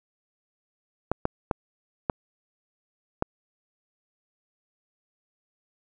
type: clicks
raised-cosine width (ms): 1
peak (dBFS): -9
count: 5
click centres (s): 1.116 / 1.254 / 1.512 / 2.098 / 3.224
effects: none